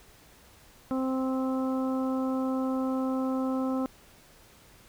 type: harmonic tone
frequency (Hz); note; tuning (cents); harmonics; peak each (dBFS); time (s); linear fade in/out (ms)
261.6; C4; 0; 1 / 2 / 3 / 4 / 5; -27 / -34 / -40 / -41 / -41; 0.91-3.86; 0
effects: pink hiss -56 dBFS RMS until 4.88 s